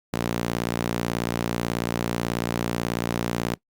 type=tone with high-pass filter; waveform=sawtooth; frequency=58.27 Hz; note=A#1; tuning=in tune; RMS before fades=-27 dBFS; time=0.13-3.55 s; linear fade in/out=5 ms; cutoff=180 Hz; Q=0.94; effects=noise-tail reverb RT60 0.1 s tail -22 dB re dry + Opus 48 kbps